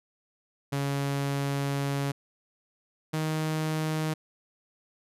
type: tone pair in turn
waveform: sawtooth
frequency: 140 / 156.51 Hz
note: C#3 / D#3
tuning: +18 / +11 cents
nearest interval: major second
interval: 193 cents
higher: second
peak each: -23 dBFS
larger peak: neither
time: 0.72-2.12 / 3.13-4.14 s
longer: first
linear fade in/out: 10 ms
effects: resampled to 32000 Hz